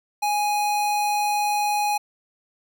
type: tone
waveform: square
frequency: 830.6 Hz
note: G#5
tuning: in tune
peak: -21 dBFS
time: 0.22-1.98 s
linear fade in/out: 10 ms
effects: none